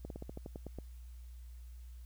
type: slowing click train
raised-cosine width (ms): 2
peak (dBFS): -30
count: 10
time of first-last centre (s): 0.05-0.787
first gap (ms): 52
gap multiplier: 1.11
effects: added 60 Hz sine -47 dBFS peak until 2.05 s + white hiss -69 dBFS RMS until 2.05 s